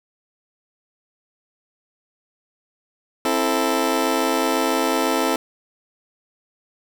20% pulse chord, A minor, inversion first, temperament just, 264 / 330 / 440 Hz, C4 / E4 / A4, +16 / +2 / 0 cents, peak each -18 dBFS, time 3.25-5.36 s, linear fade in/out 2 ms, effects 7-bit

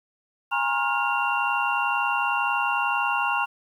sine tone cluster, 823 / 945 / 1076 / 1410 / 2762 Hz, G#5 / A#5 / C6 / F6 / F7, -16 / +23 / +48 / +16 / -20 cents, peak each -28 dBFS, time 0.51-3.46 s, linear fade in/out 20 ms, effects 9-bit

